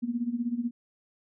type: tone with tremolo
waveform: sine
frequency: 238.4 Hz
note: A#3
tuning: 39 cents sharp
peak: -24 dBFS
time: 0.02-0.71 s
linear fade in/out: 20 ms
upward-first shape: sine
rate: 16 Hz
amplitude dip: 80%
effects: none